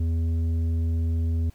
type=tone with tanh clipping; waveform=triangle; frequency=82.41 Hz; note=E2; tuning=in tune; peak=-23 dBFS; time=0-1.5 s; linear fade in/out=5 ms; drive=12 dB; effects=pink hiss -60 dBFS RMS until 1.54 s